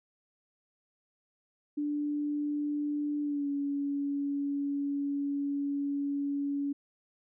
sine tone with pitch glide, 293.7 to 282.9 Hz, D4 to C#4, 0 to +35 cents, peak -29 dBFS, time 1.77-6.73 s, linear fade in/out 10 ms, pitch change -65 cents, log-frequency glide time 3.22-3.48 s, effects none

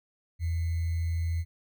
sine tone with sample-and-hold, 83.3 Hz, E2, 19 cents sharp, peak -26 dBFS, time 0.39-1.45 s, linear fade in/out 50 ms, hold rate 2100 Hz, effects none

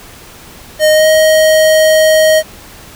square tone with pitch glide, 617 to 628.1 Hz, D#5 to D#5, -15 to +16 cents, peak -6 dBFS, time 0.79-2.43 s, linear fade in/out 50 ms, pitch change +31 cents, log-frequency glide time 0.9-1.08 s, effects pink hiss -35 dBFS RMS until 2.95 s

